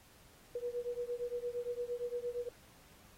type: beating tone pair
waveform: sine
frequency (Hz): 480.3 / 489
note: B4 / B4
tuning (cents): -48 / -17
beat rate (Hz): 8.7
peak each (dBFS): -39 / -40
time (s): 0.55-2.49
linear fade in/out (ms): 5
effects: pink hiss -62 dBFS RMS until 3.17 s + AAC 48 kbps